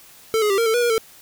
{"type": "tone with pitch steps", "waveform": "square", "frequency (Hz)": [444.6, 420.2, 392.4, 461.6, 443.4, 483.3, 476.4, 446.4], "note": ["A4", "G#4", "G4", "A#4", "A4", "B4", "A#4", "A4"], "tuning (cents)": [18, 20, 2, -17, 13, -38, 38, 25], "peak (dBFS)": -17, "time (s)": [0.34, 0.98], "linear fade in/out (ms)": 0, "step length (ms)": 80, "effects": ["white hiss -47 dBFS RMS until 1.21 s"]}